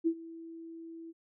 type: tone with ADSR envelope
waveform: sine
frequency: 329.6 Hz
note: E4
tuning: in tune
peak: -23 dBFS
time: 0.04-1.13 s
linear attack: 29 ms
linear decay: 69 ms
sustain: -20 dB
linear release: 32 ms
effects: none